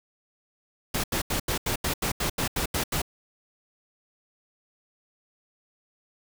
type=noise bursts; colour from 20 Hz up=pink; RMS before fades=-27 dBFS; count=12; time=0.94-3.018 s; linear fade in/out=5 ms; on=98 ms; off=82 ms; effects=none